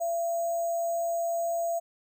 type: tone with sample-and-hold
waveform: sine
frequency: 676 Hz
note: E5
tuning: 43 cents sharp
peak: -26 dBFS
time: 0-1.8 s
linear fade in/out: 20 ms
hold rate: 7350 Hz
effects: none